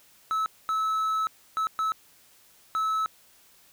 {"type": "tone bursts at uneven times", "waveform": "triangle", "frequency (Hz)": 1300, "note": "E6", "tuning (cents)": -24, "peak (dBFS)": -22, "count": 5, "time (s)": [[0.31, 0.46], [0.69, 1.27], [1.57, 1.67], [1.79, 1.92], [2.75, 3.06]], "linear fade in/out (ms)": 0, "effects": ["white hiss -58 dBFS RMS until 3.72 s"]}